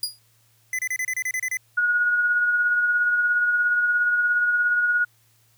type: tone with exponential decay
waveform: sawtooth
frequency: 4876 Hz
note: D#8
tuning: 36 cents flat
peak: -17 dBFS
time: 0.03-0.19 s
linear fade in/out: 2 ms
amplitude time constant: 34 ms
type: tone bursts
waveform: square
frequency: 2019 Hz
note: B6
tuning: 38 cents sharp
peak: -24 dBFS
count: 10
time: 0.73-1.571 s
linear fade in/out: 2 ms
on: 58 ms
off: 29 ms
type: tone with tremolo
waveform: sine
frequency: 1449 Hz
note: F#6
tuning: 37 cents flat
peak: -16 dBFS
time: 1.77-5.05 s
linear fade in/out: 10 ms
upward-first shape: triangle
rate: 17 Hz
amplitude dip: 40%
effects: added 113 Hz sine -62 dBFS peak until 5.57 s + white hiss -62 dBFS RMS until 5.57 s